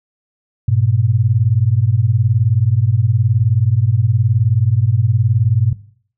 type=beating tone pair; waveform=sine; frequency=101.4 / 120.4 Hz; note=G#2 / B2; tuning=-41 / -44 cents; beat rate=19 Hz; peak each=-14 dBFS; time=0.68-5.73 s; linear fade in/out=5 ms; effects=noise-tail reverb RT60 0.5 s tail -17 dB re dry